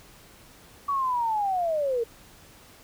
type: linear sweep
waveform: sine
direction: down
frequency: 1142 to 449.1 Hz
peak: -23 dBFS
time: 0.88-2.04 s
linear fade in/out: 10 ms
effects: pink hiss -52 dBFS RMS until 2.83 s